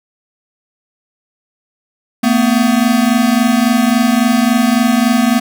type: tone pair together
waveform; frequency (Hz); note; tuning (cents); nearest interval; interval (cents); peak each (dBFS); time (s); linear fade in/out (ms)
square; 225.6 / 249.2; A3 / B3; +44 / +16; major second; 172; -13; 2.23-5.4; 10
effects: none